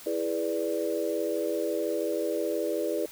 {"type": "chord", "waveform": "sine", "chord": "E dominant seventh", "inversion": "none", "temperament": "equal", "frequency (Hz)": [329.6, 415.3, 493.9, 587.3], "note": ["E4", "G#4", "B4", "D5"], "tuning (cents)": [0, 0, 0, 0], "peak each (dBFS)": -32, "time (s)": [0.06, 3.06], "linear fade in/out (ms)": 5, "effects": ["white hiss -47 dBFS RMS until 3.11 s"]}